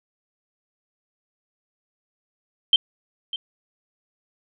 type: tone with echo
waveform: sine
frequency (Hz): 3136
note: G7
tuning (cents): 0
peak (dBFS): -11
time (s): 2.73-2.76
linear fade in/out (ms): 2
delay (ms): 600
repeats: 1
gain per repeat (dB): -15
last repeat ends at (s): 3.36
effects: none